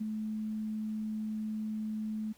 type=tone with ADSR envelope; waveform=sine; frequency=216.1 Hz; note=A3; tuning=31 cents flat; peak=-30 dBFS; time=0-2.33 s; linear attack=15 ms; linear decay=15 ms; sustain=-3 dB; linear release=14 ms; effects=pink hiss -63 dBFS RMS until 2.37 s